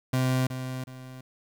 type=tone with echo; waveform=30% pulse; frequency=129 Hz; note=C3; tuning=24 cents flat; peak=-20 dBFS; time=0.13-0.47 s; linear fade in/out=5 ms; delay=370 ms; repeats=2; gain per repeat=-9 dB; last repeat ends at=1.21 s; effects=10-bit